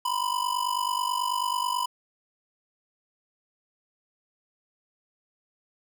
square ring-modulated tone, 995 Hz, B5, 13 cents sharp, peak -23 dBFS, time 0.05-1.86 s, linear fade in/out 2 ms, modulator 24.6 Hz, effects none

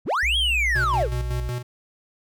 triangle linear two-way sweep, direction up then down, 38.51 to 3322 to 340 Hz, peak -18 dBFS, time 0.05-1.09 s, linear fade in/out 50 ms, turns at 0.37 s
sine tone, 59.7 Hz, A#1, 42 cents sharp, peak -25 dBFS, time 0.23-1.49 s, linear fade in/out 0 ms
square tone with tremolo, 122.8 Hz, B2, 9 cents flat, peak -26 dBFS, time 0.75-1.63 s, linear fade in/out 10 ms, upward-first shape square, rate 5.4 Hz, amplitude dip 55%
effects none

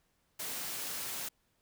white high-pass noise, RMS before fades -39 dBFS, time 0.39-1.29 s, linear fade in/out 10 ms, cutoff 110 Hz, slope 12 dB/octave, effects pink hiss -75 dBFS RMS until 1.61 s

